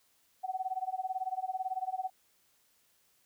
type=tone with tremolo; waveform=sine; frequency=752 Hz; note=F#5; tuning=28 cents sharp; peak=-29 dBFS; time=0.43-2.1 s; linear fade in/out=20 ms; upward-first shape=sine; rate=18 Hz; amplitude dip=95%; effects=white hiss -70 dBFS RMS until 3.25 s